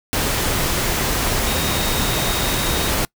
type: tone in noise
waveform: sine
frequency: 3738 Hz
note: A#7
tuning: 4 cents sharp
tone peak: -28 dBFS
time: 1.47-2.9 s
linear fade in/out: 0 ms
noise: pink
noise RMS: -20 dBFS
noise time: 0.13-3.05 s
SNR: -11 dB
effects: noise-tail reverb RT60 0.1 s tail -25 dB re dry